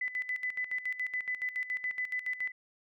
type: tone with tremolo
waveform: sine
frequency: 2003 Hz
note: B6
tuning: 24 cents sharp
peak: -30 dBFS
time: 0.01-2.52 s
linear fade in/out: 5 ms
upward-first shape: square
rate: 7.1 Hz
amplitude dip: 75%
effects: none